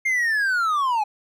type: linear sweep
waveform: triangle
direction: down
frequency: 2131 to 817 Hz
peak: -17 dBFS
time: 0.05-1.04 s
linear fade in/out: 10 ms
effects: none

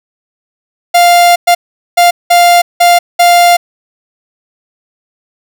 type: tone bursts at uneven times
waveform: 45% pulse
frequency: 698.5 Hz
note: F5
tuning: in tune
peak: -3 dBFS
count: 6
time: 0.94-1.36 / 1.47-1.55 / 1.97-2.11 / 2.3-2.62 / 2.8-2.99 / 3.19-3.57 s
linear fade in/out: 10 ms
effects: none

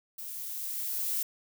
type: noise with level ramp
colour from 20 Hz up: violet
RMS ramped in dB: -41 to -30 dBFS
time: 0.18-1.23 s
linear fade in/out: 5 ms
effects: none

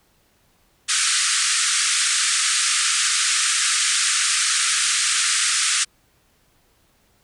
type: band-pass noise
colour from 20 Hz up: white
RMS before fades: -20 dBFS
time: 0.88-5.85 s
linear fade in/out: 20 ms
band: 1200 to 9600 Hz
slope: 96 dB/octave
effects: pink hiss -61 dBFS RMS until 7.23 s

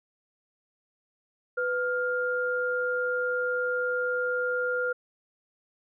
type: tone pair together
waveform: sine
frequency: 497.7 / 1406 Hz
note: B4 / F6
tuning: +13 / +11 cents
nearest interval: octave + tritone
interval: 1798 cents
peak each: -28 dBFS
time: 1.57-4.93 s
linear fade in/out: 10 ms
effects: none

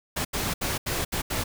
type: noise bursts at uneven times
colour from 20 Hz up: pink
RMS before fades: -28 dBFS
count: 6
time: 0.16-0.25 / 0.33-0.54 / 0.61-0.78 / 0.86-1.05 / 1.12-1.22 / 1.3-1.44 s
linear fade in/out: 10 ms
effects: none

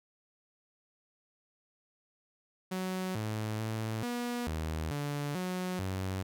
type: tone with pitch steps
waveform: sawtooth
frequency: 186 / 108.3 / 110.6 / 241.6 / 79.2 / 144.8 / 182.8 / 94.7 Hz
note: F#3 / A2 / A2 / B3 / D#2 / D3 / F#3 / F#2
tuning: +9 / -27 / +9 / -38 / +31 / -24 / -21 / +41 cents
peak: -29 dBFS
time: 2.71-6.23 s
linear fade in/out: 10 ms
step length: 440 ms
effects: none

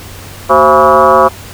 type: tone with frequency modulation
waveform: sine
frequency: 830.6 Hz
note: G#5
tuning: in tune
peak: -3 dBFS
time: 0.49-1.29 s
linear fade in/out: 20 ms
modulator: 151 Hz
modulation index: 2.9
effects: added 95 Hz sine -32 dBFS peak until 1.53 s + pink hiss -31 dBFS RMS until 1.53 s

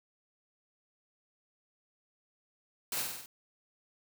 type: noise with echo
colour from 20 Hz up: white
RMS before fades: -35 dBFS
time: 2.92-3.02 s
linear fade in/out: 2 ms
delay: 48 ms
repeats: 5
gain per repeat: -3 dB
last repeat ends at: 3.26 s
effects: none

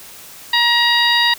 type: harmonic tone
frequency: 949 Hz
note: A#5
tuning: 31 cents sharp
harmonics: 1 / 2 / 3 / 4 / 5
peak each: -19 / -16 / -21 / -16 / -21 dBFS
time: 0.53-1.34 s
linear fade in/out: 5 ms
effects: white hiss -38 dBFS RMS until 1.38 s

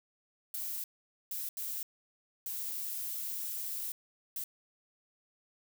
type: noise bursts at uneven times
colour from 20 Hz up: violet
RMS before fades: -38 dBFS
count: 5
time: 0.54-0.84 / 1.31-1.49 / 1.57-1.83 / 2.46-3.92 / 4.36-4.44 s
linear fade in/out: 2 ms
effects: none

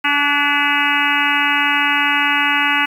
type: harmonic tone with a mistuned harmonic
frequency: 287.5 Hz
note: D4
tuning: 37 cents flat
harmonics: 1 / 3 / 4 / 5 / 6 / 7 / 8 / 9 / 10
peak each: -26 / -22 / -23 / -20 / -24 / -20 / -24 / -21 / -23 dBFS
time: 0.04-2.86 s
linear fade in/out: 10 ms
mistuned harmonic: 5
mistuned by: +47 cents
effects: 7-bit

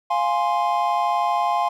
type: chord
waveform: triangle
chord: F minor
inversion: none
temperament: equal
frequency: 698.5 / 830.6 / 1046.5 Hz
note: F5 / Ab5 / C6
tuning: 0 / 0 / 0 cents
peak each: -21 dBFS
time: 0.1-1.69 s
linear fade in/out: 10 ms
effects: none

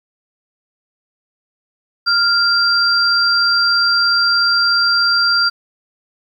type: tone pair together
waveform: sine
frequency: 1396.9 / 4730 Hz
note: F6 / D8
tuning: 0 / +12 cents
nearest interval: octave + major sixth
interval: 2112 cents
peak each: -14 dBFS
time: 2.06-5.5 s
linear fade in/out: 20 ms
effects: 8-bit

